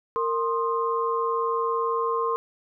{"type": "tone cluster", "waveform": "sine", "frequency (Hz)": [459.9, 1053, 1234], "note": ["A#4", "C6", "D#6"], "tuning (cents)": [-23, 11, -15], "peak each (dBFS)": [-26, -25, -33], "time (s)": [0.16, 2.36], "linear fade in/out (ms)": 0, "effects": []}